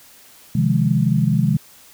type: chord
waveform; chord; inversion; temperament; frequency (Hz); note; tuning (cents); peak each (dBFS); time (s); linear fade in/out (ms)
sine; F minor seventh; second; equal; 130.81 / 155.56 / 174.61 / 207.7; C3 / Eb3 / F3 / Ab3; 0 / 0 / 0 / 0; -19 / -19 / -21 / -20; 0.55-1.57; 5
effects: white hiss -47 dBFS RMS until 1.93 s